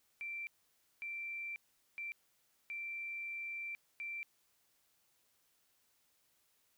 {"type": "tone bursts at uneven times", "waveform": "sine", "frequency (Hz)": 2349, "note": "D7", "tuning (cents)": 0, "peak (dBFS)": -40, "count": 5, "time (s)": [[0.21, 0.47], [1.02, 1.56], [1.98, 2.12], [2.7, 3.75], [4, 4.23]], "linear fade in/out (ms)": 0, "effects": ["white hiss -75 dBFS RMS until 6.77 s"]}